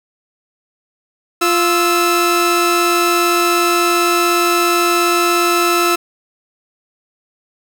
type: tone pair together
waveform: sawtooth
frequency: 347.8 / 1314 Hz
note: F4 / E6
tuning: -7 / -6 cents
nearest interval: octave + major seventh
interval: 2301 cents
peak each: -11 dBFS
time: 1.41-5.96 s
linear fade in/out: 10 ms
effects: none